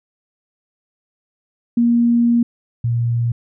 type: tone pair in turn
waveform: sine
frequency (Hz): 236.2 / 118.1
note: A#3 / A#2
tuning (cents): +23 / +23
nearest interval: octave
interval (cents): 1200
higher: first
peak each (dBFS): -11 / -15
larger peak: first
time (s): 1.77-2.43 / 2.84-3.32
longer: first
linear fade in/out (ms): 5
effects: none